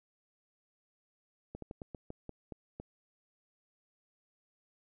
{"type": "slowing click train", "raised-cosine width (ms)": 2, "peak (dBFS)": -29, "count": 9, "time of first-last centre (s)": [1.55, 2.8], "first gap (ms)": 73, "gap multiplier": 1.21, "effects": []}